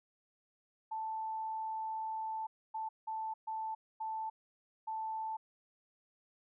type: tone bursts at uneven times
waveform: sine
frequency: 881 Hz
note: A5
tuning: 2 cents sharp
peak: -36 dBFS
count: 6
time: 0.91-2.47 / 2.74-2.89 / 3.07-3.34 / 3.47-3.75 / 4-4.3 / 4.87-5.37 s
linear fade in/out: 10 ms
effects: none